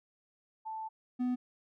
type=tone pair in turn; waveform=sine / triangle; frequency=880 / 249.3 Hz; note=A5 / B3; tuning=0 / +16 cents; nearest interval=octave + minor seventh; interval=2184 cents; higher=first; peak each=-37 / -27 dBFS; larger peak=second; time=0.65-0.89 / 1.19-1.36 s; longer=first; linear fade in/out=20 ms; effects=none